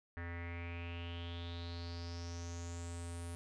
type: tone with low-pass filter sweep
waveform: square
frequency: 85.6 Hz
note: F2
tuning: 34 cents flat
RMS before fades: -44 dBFS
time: 0.17-3.35 s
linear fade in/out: 0 ms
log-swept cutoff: 1800 to 10000 Hz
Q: 6.8
effects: none